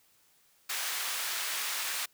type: high-pass noise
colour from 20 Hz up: pink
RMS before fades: -34 dBFS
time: 0.69-2.06 s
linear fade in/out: 10 ms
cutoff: 1400 Hz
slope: 12 dB/octave
effects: white hiss -66 dBFS RMS until 2.13 s